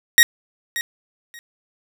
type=tone with echo; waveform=sawtooth; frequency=1883 Hz; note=A#6; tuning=17 cents sharp; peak=-4 dBFS; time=0.18-0.23 s; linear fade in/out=0 ms; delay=580 ms; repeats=2; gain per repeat=-15 dB; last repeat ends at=1.39 s; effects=none